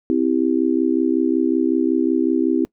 sine chord, C major, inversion none, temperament just, 261.6 / 327 / 392.4 Hz, C4 / E4 / G4, 0 / -14 / +2 cents, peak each -19 / -18 / -23 dBFS, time 0.1-2.65 s, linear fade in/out 0 ms, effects noise-tail reverb RT60 0.1 s tail -23 dB re dry

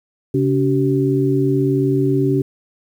sine tone cluster, 136.2 / 284 / 382.6 Hz, C#3 / C#4 / G4, -30 / +42 / -42 cents, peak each -18 dBFS, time 0.34-2.42 s, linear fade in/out 5 ms, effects 8-bit

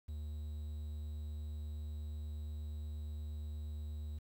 triangle tone with quantisation, 75.7 Hz, D#2, 47 cents flat, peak -38 dBFS, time 0.08-4.19 s, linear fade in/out 10 ms, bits 11, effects none

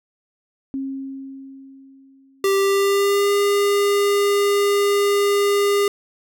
sine tone with exponential decay, 270 Hz, C#4, 45 cents flat, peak -22 dBFS, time 0.74-2.95 s, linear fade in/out 0 ms, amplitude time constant 480 ms
square tone with pitch glide, 392 to 404.7 Hz, G4 to G#4, 0 to -45 cents, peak -16 dBFS, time 2.44-5.88 s, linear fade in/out 2 ms, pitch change +55 cents, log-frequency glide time 2.56-3.32 s
effects none

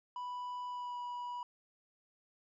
triangle tone with pitch glide, 987.8 to 975.9 Hz, B5 to B5, 0 to -21 cents, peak -37 dBFS, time 0.16-1.43 s, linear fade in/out 2 ms, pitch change -21 cents, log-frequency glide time 0.68-0.99 s, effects resampled to 16000 Hz

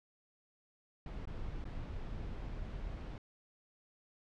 brown noise with dropouts, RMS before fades -42 dBFS, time 1.06-3.18 s, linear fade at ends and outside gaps 2 ms, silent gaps 1.255-1.273 / 1.642-1.653 s, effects low-pass 4000 Hz 12 dB/octave

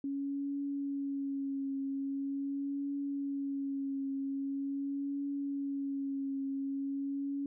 sine tone with vibrato, 277.2 Hz, C#4, in tune, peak -33 dBFS, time 0.04-7.46 s, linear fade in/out 2 ms, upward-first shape triangle, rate 0.43 Hz, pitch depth 29 cents each way, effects none

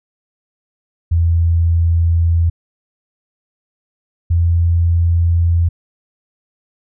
sine tone pair in turn, 83.9 / 84.92 Hz, E2 / F2, +31 / -48 cents, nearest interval unison, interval 21 cents, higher second, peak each -10 dBFS, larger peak neither, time 1.11-2.5 / 4.3-5.69 s, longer neither, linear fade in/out 10 ms, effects none

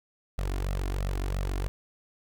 sawtooth tone with flanger, 47.13 Hz, F#1, 33 cents sharp, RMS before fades -30 dBFS, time 0.38-1.68 s, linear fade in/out 0 ms, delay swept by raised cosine 1.5 to 2.9 ms, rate 3 Hz, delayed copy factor +0.7, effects none

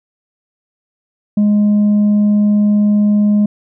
triangle tone with tanh clipping, 207.7 Hz, G#3, in tune, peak -9 dBFS, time 1.37-3.46 s, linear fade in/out 5 ms, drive 7 dB, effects none

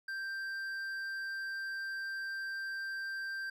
triangle tone with hard clipping, 1574 Hz, G6, 7 cents sharp, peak -38 dBFS, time 0.08-3.5 s, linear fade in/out 5 ms, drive 9 dB, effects none

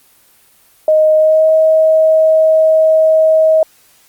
sine tone with pitch glide, 622.3 to 634.3 Hz, D#5 to D#5, 0 to +33 cents, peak -6 dBFS, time 0.88-3.63 s, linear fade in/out 2 ms, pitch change +33 cents, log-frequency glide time 1.16-1.49 s, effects white hiss -49 dBFS RMS until 4.08 s + Opus 24 kbps

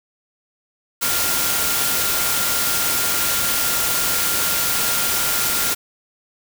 sine tone in noise, 1396.9 Hz, F6, in tune, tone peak -29 dBFS, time 1.01-5.75 s, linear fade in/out 20 ms, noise white, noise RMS -20 dBFS, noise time 1.01-5.75 s, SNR -12 dB, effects none

